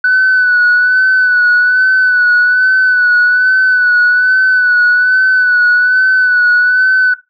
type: tone with vibrato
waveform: sine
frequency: 1491 Hz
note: F#6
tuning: 13 cents sharp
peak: -5 dBFS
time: 0.04-7.14 s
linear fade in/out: 5 ms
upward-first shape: sine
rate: 1.2 Hz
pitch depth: 36 cents each way
effects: noise-tail reverb RT60 0.2 s tail -17 dB re dry + tanh soft clip ceiling -3 dBFS